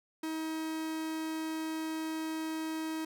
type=tone; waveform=45% pulse; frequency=317.9 Hz; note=D#4; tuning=37 cents sharp; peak=-34 dBFS; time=0.23-3.05 s; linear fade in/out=5 ms; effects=none